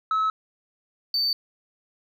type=tone pair in turn; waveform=sine; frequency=1294 / 4565 Hz; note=E6 / D8; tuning=-32 / -50 cents; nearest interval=octave + minor seventh; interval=2182 cents; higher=second; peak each=-18 / -19 dBFS; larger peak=first; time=0.11-0.3 / 1.14-1.33 s; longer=neither; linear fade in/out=2 ms; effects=tanh soft clip ceiling -19 dBFS